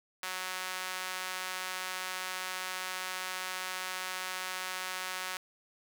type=tone with high-pass filter; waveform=sawtooth; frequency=185 Hz; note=F#3; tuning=in tune; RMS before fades=-38 dBFS; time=0.23-5.37 s; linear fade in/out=2 ms; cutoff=1300 Hz; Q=0.87; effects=none